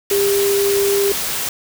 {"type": "tone in noise", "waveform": "sine", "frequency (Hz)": 400, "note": "G4", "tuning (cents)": 35, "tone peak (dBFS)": -14, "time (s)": [0.11, 1.12], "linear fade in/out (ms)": 2, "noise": "white", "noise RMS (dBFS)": -22, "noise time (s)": [0.1, 1.49], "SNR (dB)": 5, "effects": []}